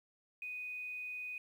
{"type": "tone with quantisation", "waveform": "sine", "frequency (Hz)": 2489, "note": "D#7", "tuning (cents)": 0, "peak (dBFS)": -40, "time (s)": [0.42, 1.38], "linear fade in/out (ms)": 2, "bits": 11, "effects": []}